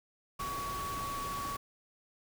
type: tone in noise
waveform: sine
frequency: 1127 Hz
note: C#6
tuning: 28 cents sharp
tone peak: -36 dBFS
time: 0.39-1.57 s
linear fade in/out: 10 ms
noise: pink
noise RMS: -42 dBFS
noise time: 0.39-1.57 s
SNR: +3 dB
effects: none